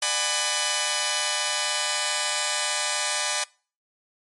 5% pulse chord, G# half-diminished seventh, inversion second, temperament just, 598 / 747.5 / 830.6 / 996.7 Hz, D5 / F#5 / G#5 / B5, +31 / +17 / 0 / +16 cents, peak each -17 / -20 / -17 / -17 dBFS, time 0.02-3.44 s, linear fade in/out 5 ms, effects noise-tail reverb RT60 0.4 s tail -24 dB re dry + MP3 48 kbps

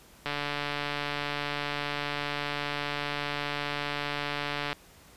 click train, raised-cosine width 0.3 ms, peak -15 dBFS, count 649, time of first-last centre 0.26-4.729 s, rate 145 Hz, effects pink hiss -55 dBFS RMS until 5.16 s + resampled to 32000 Hz

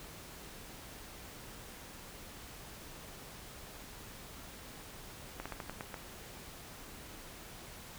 slowing click train, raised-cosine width 0.5 ms, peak -25 dBFS, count 7, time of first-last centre 5.4-5.942 s, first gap 56 ms, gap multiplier 1.19, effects pink hiss -50 dBFS RMS until 7.98 s

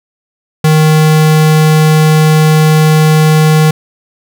square tone, 155.56 Hz, D#3, in tune, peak -5 dBFS, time 0.64-3.71 s, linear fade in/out 5 ms, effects none

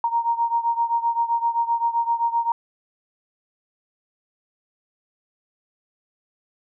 sine beating tone pair, 930 / 937.7 Hz, A#5 / A#5, -4 / +10 cents, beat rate 7.7 Hz, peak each -21 / -24 dBFS, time 0.04-2.52 s, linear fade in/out 2 ms, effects none

